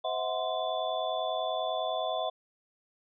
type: tone cluster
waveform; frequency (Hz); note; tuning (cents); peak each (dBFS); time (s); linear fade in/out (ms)
sine; 516 / 644 / 734 / 1037 / 3478; C5 / E5 / F#5 / C6 / A7; -24 / -41 / -14 / -16 / -21; -39 / -32 / -34 / -38 / -39; 0.04-2.3; 10
effects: none